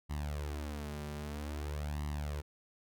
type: tone with flanger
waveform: sawtooth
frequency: 73.8 Hz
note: D2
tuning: 9 cents sharp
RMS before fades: -39 dBFS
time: 0.09-2.42 s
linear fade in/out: 20 ms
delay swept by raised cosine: 1 to 5.1 ms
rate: 0.51 Hz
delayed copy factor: +0.8
effects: none